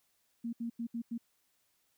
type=tone bursts at uneven times; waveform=sine; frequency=233.1 Hz; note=A#3; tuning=in tune; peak=-34 dBFS; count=5; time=0.44-0.53 / 0.6-0.7 / 0.79-0.87 / 0.94-1.02 / 1.11-1.18 s; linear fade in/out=10 ms; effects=white hiss -75 dBFS RMS until 1.97 s